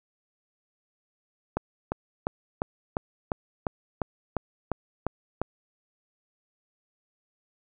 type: click train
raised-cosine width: 1 ms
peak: -12 dBFS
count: 12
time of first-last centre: 1.57-5.416 s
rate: 2.86 Hz
effects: none